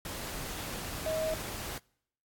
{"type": "tone in noise", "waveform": "sine", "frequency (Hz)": 634, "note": "D#5", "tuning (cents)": 32, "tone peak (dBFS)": -30, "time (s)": [1.06, 1.34], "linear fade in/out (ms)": 2, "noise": "pink", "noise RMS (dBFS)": -39, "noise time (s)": [0.05, 1.78], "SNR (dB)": 6, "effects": ["noise-tail reverb RT60 0.7 s tail -26 dB re dry", "AAC 64 kbps"]}